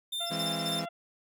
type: tone with tremolo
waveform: 45% pulse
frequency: 3593 Hz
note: A7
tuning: 36 cents sharp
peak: -32 dBFS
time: 0.12-0.8 s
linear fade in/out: 10 ms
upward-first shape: square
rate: 3.7 Hz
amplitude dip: 45%
type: harmonic tone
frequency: 687 Hz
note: F5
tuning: 29 cents flat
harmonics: 1 / 2 / 3 / 4 / 5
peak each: -37 / -45 / -52 / -51 / -52 dBFS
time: 0.2-0.89 s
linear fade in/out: 10 ms
type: tone bursts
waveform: sine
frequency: 5274 Hz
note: E8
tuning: in tune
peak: -36 dBFS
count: 9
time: 0.26-0.82 s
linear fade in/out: 10 ms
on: 40 ms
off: 25 ms
type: chord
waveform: sawtooth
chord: E augmented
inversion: none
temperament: equal with one note detuned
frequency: 164.81 / 206.6 / 261.6 Hz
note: E3 / G#3 / B#3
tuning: 0 / -9 / 0 cents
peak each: -32 / -35 / -37 dBFS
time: 0.3-0.86 s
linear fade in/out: 20 ms
effects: none